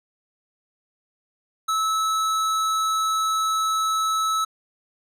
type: tone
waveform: square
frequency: 1300 Hz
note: E6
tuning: 24 cents flat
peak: -21 dBFS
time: 1.68-4.45 s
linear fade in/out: 10 ms
effects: low-pass 12000 Hz 12 dB/octave